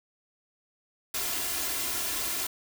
white noise with comb filter, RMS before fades -31 dBFS, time 1.14-2.47 s, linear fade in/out 5 ms, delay 2.9 ms, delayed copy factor +0.6, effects none

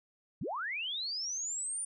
sine linear sweep, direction up, 97.2 to 9397 Hz, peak -34 dBFS, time 0.41-1.85 s, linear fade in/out 5 ms, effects none

